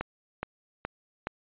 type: click train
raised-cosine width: 0.5 ms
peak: -16 dBFS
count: 4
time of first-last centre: 0.01-1.271 s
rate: 2.38 Hz
effects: resampled to 8000 Hz